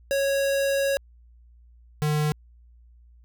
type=tone pair in turn; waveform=square; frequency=552 / 150.84 Hz; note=C#5 / D3; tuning=-7 / +47 cents; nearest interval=octave + minor seventh; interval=2246 cents; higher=first; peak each=-22 / -22 dBFS; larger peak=neither; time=0.11-0.97 / 2.02-2.32 s; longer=first; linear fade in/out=0 ms; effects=added 59 Hz sine -50 dBFS peak until 3.24 s